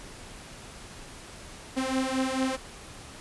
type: beating tone pair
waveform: sawtooth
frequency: 260.1 / 264.6 Hz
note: C4 / C4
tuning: -10 / +20 cents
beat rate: 4.5 Hz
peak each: -25 dBFS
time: 1.76-2.57 s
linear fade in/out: 20 ms
effects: pink hiss -45 dBFS RMS until 3.2 s + resampled to 24000 Hz